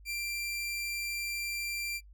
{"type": "tone", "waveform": "sawtooth", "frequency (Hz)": 2364, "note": "D7", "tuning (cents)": 11, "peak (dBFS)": -30, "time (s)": [0.05, 2.01], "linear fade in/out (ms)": 50, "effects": ["noise-tail reverb RT60 0.1 s tail -21 dB re dry", "added 50 Hz sine -51 dBFS peak until 2.13 s"]}